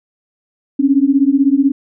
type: beating tone pair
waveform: sine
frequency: 268 / 284 Hz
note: C4 / C#4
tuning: +42 / +42 cents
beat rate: 16 Hz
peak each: -12 dBFS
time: 0.79-1.72 s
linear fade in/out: 10 ms
effects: none